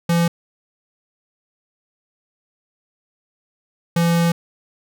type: tone pair in turn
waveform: square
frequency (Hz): 170 / 169.39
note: F3 / E3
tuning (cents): -46 / +47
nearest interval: unison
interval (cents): 7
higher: first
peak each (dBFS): -15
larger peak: neither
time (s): 0.09-0.28 / 3.96-4.32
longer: second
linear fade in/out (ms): 5
effects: none